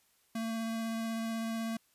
square tone with vibrato, 225.9 Hz, A3, 46 cents sharp, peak -34 dBFS, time 0.35-1.77 s, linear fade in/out 5 ms, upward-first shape sine, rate 16 Hz, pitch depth 10 cents each way, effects white hiss -70 dBFS RMS until 1.94 s + resampled to 32000 Hz

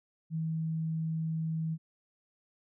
sine tone, 160.7 Hz, E3, 44 cents flat, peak -30 dBFS, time 0.3-1.78 s, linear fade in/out 50 ms, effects none

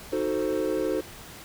triangle chord, D# diminished seventh, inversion none, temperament equal with one note detuned, 311.1 / 370 / 442.3 / 523.3 Hz, D#4 / F#4 / A4 / C5, 0 / 0 / +9 / 0 cents, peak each -28 dBFS, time 0.12-1.01 s, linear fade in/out 10 ms, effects pink hiss -44 dBFS RMS until 1.44 s

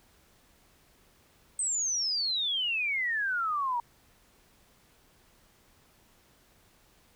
sine exponential sweep, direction down, 8372 to 932.3 Hz, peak -27 dBFS, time 1.59-3.8 s, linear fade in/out 2 ms, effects pink hiss -63 dBFS RMS until 7.15 s

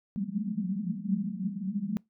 pink band-pass noise, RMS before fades -32 dBFS, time 0.16-1.97 s, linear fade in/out 0 ms, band 180 to 220 Hz, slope 96 dB/octave, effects noise-tail reverb RT60 0.2 s tail -25 dB re dry

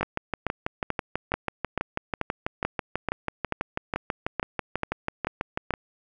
two click trains, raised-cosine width 0.5 ms, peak -10 / -11 dBFS, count 14 / 36, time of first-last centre 0.03-5.707 / 0.01-5.738 s, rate 2.29 / 6.11 Hz, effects none

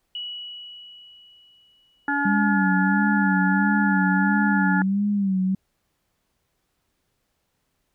sine tone with exponential decay, 2933 Hz, F#7, 16 cents flat, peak -28 dBFS, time 0.15-2.41 s, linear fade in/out 2 ms, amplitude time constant 490 ms
harmonic tone, 284.5 Hz, C#4, 45 cents sharp, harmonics 1 / 3 / 5 / 6, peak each -26 / -26 / -26 / -26 dBFS, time 2.08-4.82 s, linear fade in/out 2 ms
sine tone with vibrato, 196 Hz, G3, in tune, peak -19 dBFS, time 2.25-5.55 s, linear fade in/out 5 ms, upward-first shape sine, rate 1.5 Hz, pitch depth 86 cents each way
effects pink hiss -73 dBFS RMS until 7.94 s

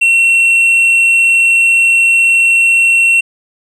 sine tone with tanh clipping, 2719 Hz, F7, 47 cents flat, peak -7 dBFS, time 0.01-3.21 s, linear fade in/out 10 ms, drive 4 dB, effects none

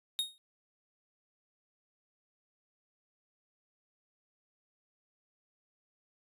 45% pulse tone with exponential decay, 3729 Hz, A#7, in tune, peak -27 dBFS, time 0.19-0.38 s, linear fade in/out 0 ms, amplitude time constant 40 ms, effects resampled to 32000 Hz

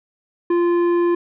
triangle tone with tanh clipping, 346.4 Hz, F4, 14 cents flat, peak -16 dBFS, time 0.5-1.15 s, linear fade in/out 5 ms, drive 14 dB, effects none

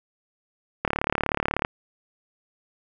click train, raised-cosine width 0.5 ms, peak -7 dBFS, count 30, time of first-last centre 0.85-1.649 s, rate 36.3 Hz, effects none

